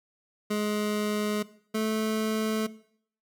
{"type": "tone pair in turn", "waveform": "25% pulse", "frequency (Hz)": [210, 218], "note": ["G#3", "A3"], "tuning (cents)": [19, -16], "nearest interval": "minor second", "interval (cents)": 65, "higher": "second", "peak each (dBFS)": -22, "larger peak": "neither", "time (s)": [[0.5, 1.43], [1.74, 2.67]], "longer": "neither", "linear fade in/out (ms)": 10, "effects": ["noise-tail reverb RT60 0.6 s tail -18 dB re dry"]}